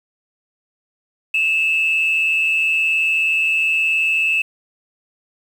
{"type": "tone pair together", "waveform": "sine", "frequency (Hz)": [2617, 2776], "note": ["E7", "F7"], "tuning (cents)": [-13, -11], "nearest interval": "minor second", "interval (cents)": 102, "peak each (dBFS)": [-14, -23], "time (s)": [1.34, 4.42], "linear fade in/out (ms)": 5, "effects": ["tanh soft clip ceiling -10 dBFS", "7-bit"]}